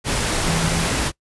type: tone in noise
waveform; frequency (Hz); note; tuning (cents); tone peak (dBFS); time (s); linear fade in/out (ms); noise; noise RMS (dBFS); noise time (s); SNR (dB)
sine; 164.81; E3; 0; -22; 0.45-0.87; 50; pink; -21; 0.04-1.12; -4
effects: noise-tail reverb RT60 0.1 s tail -22 dB re dry + resampled to 24000 Hz